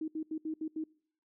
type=tone bursts at uneven times; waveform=sine; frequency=314.8 Hz; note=D#4; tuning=20 cents sharp; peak=-33 dBFS; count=6; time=0.01-0.08 / 0.15-0.23 / 0.31-0.38 / 0.45-0.54 / 0.61-0.68 / 0.76-0.84 s; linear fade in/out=5 ms; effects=noise-tail reverb RT60 0.6 s tail -24 dB re dry